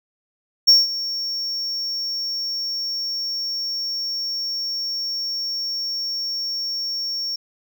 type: tone with ADSR envelope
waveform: triangle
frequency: 5500 Hz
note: F8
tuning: 27 cents flat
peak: -6 dBFS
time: 0.67-7.36 s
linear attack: 18 ms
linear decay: 180 ms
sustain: -16 dB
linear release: 5 ms
effects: none